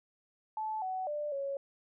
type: tone with pitch steps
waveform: sine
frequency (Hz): 869 / 750 / 593 / 554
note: A5 / F#5 / D5 / C#5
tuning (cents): -22 / +23 / +17 / -1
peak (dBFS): -33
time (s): 0.57-1.57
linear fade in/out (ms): 2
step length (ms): 250
effects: none